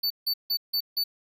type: tone bursts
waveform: square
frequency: 4499 Hz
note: C#8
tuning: 25 cents sharp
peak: -24 dBFS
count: 5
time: 0.03-1.04 s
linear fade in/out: 10 ms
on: 74 ms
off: 160 ms
effects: 11-bit